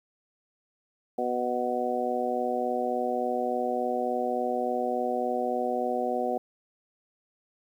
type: harmonic tone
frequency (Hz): 123.47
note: B2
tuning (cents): 0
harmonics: 2 / 3 / 4 / 5 / 6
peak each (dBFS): -34 / -34 / -31 / -33 / -30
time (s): 1.18-6.38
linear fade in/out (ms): 5
effects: 10-bit